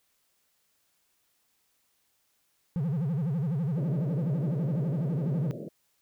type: tone with vibrato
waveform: triangle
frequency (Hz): 153.5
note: D#3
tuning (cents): -23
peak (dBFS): -24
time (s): 2.76-5.51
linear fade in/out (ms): 0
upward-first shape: sine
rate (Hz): 12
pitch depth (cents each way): 270
type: band-pass noise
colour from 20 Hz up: pink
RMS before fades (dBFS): -39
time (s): 3.77-5.69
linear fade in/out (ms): 10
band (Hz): 120 to 630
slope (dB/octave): 96
effects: white hiss -72 dBFS RMS until 6.01 s